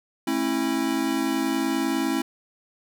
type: chord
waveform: square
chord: A major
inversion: none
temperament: equal with one note detuned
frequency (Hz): 220 / 270.1 / 329.6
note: A3 / C#4 / E4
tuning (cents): 0 / -45 / 0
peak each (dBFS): -32 / -26 / -27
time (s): 0.27-2.22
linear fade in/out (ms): 5
effects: none